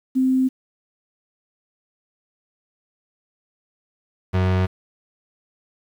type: tone pair in turn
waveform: sine / 35% pulse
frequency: 260 / 92.75 Hz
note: C4 / F#2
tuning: -11 / +5 cents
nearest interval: octave + tritone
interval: 1784 cents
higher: first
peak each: -15 dBFS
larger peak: neither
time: 0.15-0.49 / 4.33-4.67 s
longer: neither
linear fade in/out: 20 ms
effects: low-pass 3000 Hz 12 dB/octave + 8-bit